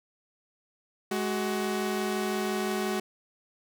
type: tone pair together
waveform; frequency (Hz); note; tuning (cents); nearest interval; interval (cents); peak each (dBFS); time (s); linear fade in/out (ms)
sawtooth; 210.3 / 374.8; G#3 / F#4; +22 / +22; minor seventh; 1000; -27 / -26; 1.11-3; 5
effects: none